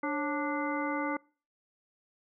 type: harmonic tone with a mistuned harmonic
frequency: 293.7 Hz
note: D4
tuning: in tune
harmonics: 1 / 2 / 3 / 4 / 5 / 7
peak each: -33 / -37 / -37 / -38 / -40 / -39 dBFS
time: 0.03-1.17 s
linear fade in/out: 5 ms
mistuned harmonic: 2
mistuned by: -120 cents
effects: noise-tail reverb RT60 0.4 s tail -25 dB re dry